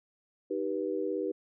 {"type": "chord", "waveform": "sine", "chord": "Eb augmented", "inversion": "none", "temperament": "just", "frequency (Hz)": [311.1, 388.9, 486.1], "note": ["Eb4", "G4", "B4"], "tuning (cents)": [0, -14, -28], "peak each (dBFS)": [-35, -33, -34], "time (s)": [0.5, 1.32], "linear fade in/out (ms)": 10, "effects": []}